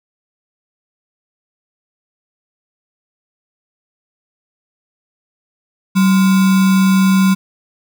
sine tone with sample-and-hold, 190.4 Hz, F#3, 50 cents sharp, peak -8 dBFS, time 5.95-7.35 s, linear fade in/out 20 ms, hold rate 1225 Hz, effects none

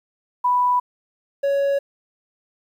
sine / triangle tone pair in turn, 987.8 / 558.2 Hz, B5 / C#5, 0 / +12 cents, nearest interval minor seventh, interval 988 cents, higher first, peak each -15 dBFS, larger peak neither, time 0.44-0.8 / 1.43-1.79 s, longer neither, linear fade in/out 10 ms, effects 9-bit

